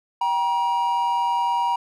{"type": "tone pair together", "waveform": "triangle", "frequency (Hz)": [782.2, 952], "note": ["G5", "A#5"], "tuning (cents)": [-4, 36], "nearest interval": "minor third", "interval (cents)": 340, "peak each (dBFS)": [-25, -18], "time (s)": [0.21, 1.76], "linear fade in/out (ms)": 5, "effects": []}